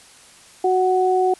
sine tone pair together, 370 / 742.6 Hz, F#4 / F#5, 0 / +6 cents, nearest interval octave, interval 1206 cents, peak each -17 / -18 dBFS, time 0.64-1.34 s, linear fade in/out 5 ms, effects white hiss -47 dBFS RMS until 1.39 s + resampled to 24000 Hz

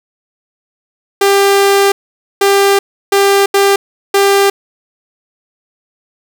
sawtooth tone bursts at uneven times, 397 Hz, G4, 22 cents sharp, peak -3 dBFS, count 5, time 1.21-1.92 / 2.41-2.79 / 3.12-3.46 / 3.54-3.76 / 4.14-4.5 s, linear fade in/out 5 ms, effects none

